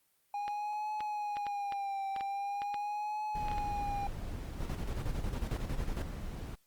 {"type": "tone with vibrato", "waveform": "triangle", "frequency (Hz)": 816, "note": "G#5", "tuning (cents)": -31, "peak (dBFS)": -32, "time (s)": [0.34, 4.07], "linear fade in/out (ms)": 2, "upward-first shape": "triangle", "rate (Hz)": 0.43, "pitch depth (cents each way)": 75}
{"type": "clicks", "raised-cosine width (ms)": 0.3, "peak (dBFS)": -26, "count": 12, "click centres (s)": [0.48, 1.006, 1.369, 1.467, 1.723, 2.163, 2.209, 2.619, 2.743, 3.484, 3.515, 3.582]}
{"type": "noise", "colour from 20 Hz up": "brown", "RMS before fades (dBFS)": -40, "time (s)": [3.35, 6.55], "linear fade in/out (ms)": 2}
{"type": "noise bursts", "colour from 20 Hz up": "brown", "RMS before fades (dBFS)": -35, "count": 16, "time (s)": [4.6, 6.023], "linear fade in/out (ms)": 2, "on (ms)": 58, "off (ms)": 33}
{"effects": ["white hiss -73 dBFS RMS until 6.66 s", "Opus 32 kbps"]}